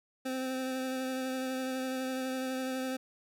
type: tone with vibrato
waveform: 25% pulse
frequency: 259.9 Hz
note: C4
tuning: 11 cents flat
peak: -29 dBFS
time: 0.25-2.97 s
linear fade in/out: 10 ms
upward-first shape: triangle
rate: 12 Hz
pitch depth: 20 cents each way
effects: none